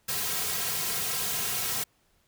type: noise with comb filter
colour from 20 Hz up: white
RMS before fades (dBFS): -30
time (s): 0.08-1.84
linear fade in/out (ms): 10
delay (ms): 3.4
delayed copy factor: -0.85
effects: pink hiss -68 dBFS RMS until 2.27 s